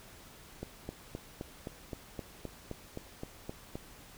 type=click train; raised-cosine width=2 ms; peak=-25 dBFS; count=13; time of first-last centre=0.63-3.755 s; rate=3.84 Hz; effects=pink hiss -54 dBFS RMS until 4.17 s